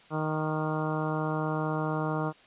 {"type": "harmonic tone with a mistuned harmonic", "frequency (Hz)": 155.56, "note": "D#3", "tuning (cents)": 0, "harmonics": [1, 2, 3, 4, 5, 6, 7, 8, 9], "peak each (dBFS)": [-31, -34, -36, -37, -38, -39, -39, -40, -41], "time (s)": [0.1, 2.33], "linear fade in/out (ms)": 50, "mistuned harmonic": 8, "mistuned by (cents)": -37, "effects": ["white hiss -56 dBFS RMS until 2.46 s", "resampled to 8000 Hz"]}